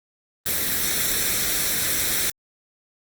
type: noise with comb filter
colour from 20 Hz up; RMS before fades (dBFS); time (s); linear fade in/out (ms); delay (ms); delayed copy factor
white; -23; 0.46-2.3; 2; 0.52; +0.6
effects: Opus 24 kbps